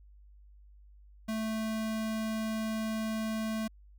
square tone, 220 Hz, A3, in tune, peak -32 dBFS, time 1.28-3.68 s, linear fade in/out 10 ms, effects added 50 Hz sine -53 dBFS peak until 3.98 s

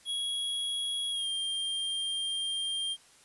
square tone with pitch glide, 3322 to 3194 Hz, G#7 to G7, 0 to +32 cents, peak -31 dBFS, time 0.05-2.97 s, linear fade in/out 50 ms, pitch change -68 cents, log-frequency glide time 1.11-1.28 s, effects white hiss -59 dBFS RMS until 3.24 s + resampled to 24000 Hz

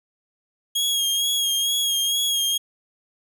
sawtooth tone with vibrato, 3278 Hz, G#7, 23 cents flat, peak -17 dBFS, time 0.75-2.58 s, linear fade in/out 10 ms, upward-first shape sine, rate 2.2 Hz, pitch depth 36 cents each way, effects none

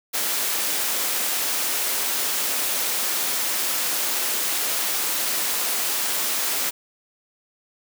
white high-pass noise, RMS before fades -24 dBFS, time 0.13-6.71 s, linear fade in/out 20 ms, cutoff 280 Hz, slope 12 dB/octave, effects none

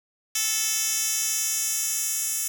10% pulse tone with high-pass filter sweep, 438.5 Hz, A4, 6 cents flat, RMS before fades -26 dBFS, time 0.35-2.48 s, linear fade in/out 5 ms, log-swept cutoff 4800 to 7900 Hz, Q 1.3, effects none

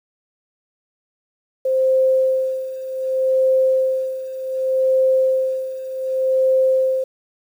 sine tone with tremolo, 523.3 Hz, C5, in tune, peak -12 dBFS, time 1.65-7.04 s, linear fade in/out 5 ms, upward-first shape sine, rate 0.66 Hz, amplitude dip 80%, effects 8-bit

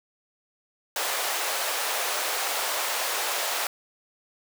pink high-pass noise, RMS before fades -28 dBFS, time 0.96-3.67 s, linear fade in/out 2 ms, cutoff 540 Hz, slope 24 dB/octave, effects none

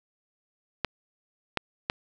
clicks, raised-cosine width 0.3 ms, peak -9 dBFS, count 3, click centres 0.847 / 1.573 / 1.899 s, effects none

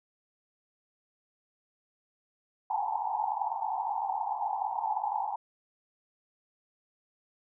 white band-pass noise, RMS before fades -32 dBFS, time 2.7-5.36 s, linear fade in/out 2 ms, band 770 to 920 Hz, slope 96 dB/octave, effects none

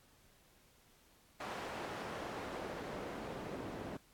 pink noise with band-pass filter sweep, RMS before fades -44 dBFS, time 1.4-3.97 s, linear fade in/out 5 ms, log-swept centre 900 to 320 Hz, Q 0.72, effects pink hiss -67 dBFS RMS until 4.13 s + AAC 64 kbps

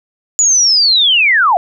sine linear sweep, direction down, 6980 to 659 Hz, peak -7 dBFS, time 0.39-1.57 s, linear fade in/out 0 ms, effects none

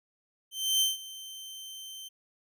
sawtooth tone with ADSR envelope, 3105 Hz, G7, 17 cents flat, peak -19 dBFS, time 0.51-2.09 s, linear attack 300 ms, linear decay 160 ms, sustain -19 dB, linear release 17 ms, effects none

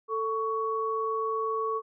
sine tone pair together, 443.7 / 1118 Hz, A4 / C#6, +14 / +14 cents, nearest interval octave + major third, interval 1600 cents, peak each -30 / -29 dBFS, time 0.08-1.82 s, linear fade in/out 50 ms, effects none

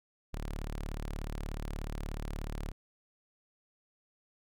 sawtooth tone, 36.68 Hz, D1, 1 cent flat, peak -32 dBFS, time 0.33-2.72 s, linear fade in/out 10 ms, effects none

